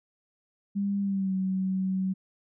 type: tone with pitch glide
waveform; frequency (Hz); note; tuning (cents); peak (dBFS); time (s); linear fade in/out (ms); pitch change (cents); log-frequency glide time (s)
sine; 200 to 188.88; G3 to F#3; +35 to +36; -25; 0.75-2.14; 20; -99; 1.01-1.34
effects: none